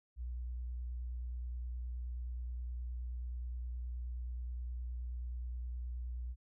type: tone with vibrato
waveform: sine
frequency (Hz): 60.8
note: B1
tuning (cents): -26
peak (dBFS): -38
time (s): 0.16-6.36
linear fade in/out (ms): 50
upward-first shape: triangle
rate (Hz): 9.5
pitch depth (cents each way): 23
effects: none